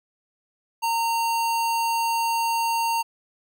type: tone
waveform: square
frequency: 920 Hz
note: A#5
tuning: 23 cents flat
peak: -22 dBFS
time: 0.82-3.03 s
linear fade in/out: 20 ms
effects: none